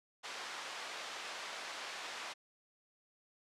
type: band-pass noise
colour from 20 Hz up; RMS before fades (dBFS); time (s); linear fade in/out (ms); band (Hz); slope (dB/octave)
pink; -45; 0.23-2.34; 20; 790 to 5500; 12
effects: low-pass 10000 Hz 12 dB/octave